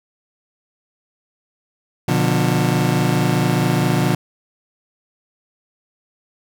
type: chord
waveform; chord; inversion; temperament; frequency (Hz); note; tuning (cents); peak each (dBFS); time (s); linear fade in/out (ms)
30% pulse; B diminished; none; just; 123.47 / 148.16 / 177.8; B2 / D3 / F3; 0 / +16 / +31; -17; 2.08-4.15; 5
effects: none

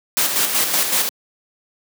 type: noise with tremolo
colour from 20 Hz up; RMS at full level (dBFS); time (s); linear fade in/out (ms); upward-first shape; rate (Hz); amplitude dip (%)
white; -17; 0.17-1.09; 0; square; 5.3; 45
effects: high-pass 200 Hz 12 dB/octave

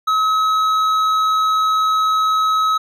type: tone with hard clipping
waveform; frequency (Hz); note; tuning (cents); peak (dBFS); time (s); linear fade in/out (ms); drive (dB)
triangle; 1282; E6; -49; -15; 0.07-2.78; 10; 10
effects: none

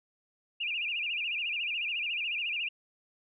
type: tone with vibrato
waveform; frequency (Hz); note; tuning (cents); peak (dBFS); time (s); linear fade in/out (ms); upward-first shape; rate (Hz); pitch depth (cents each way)
sine; 2607; E7; -20; -30; 0.6-2.69; 10; sine; 14; 170
effects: none

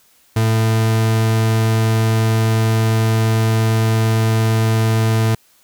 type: tone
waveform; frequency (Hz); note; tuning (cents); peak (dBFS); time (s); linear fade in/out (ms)
40% pulse; 111.4; A2; +22; -12; 0.36-5.35; 5
effects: white hiss -54 dBFS RMS until 5.63 s

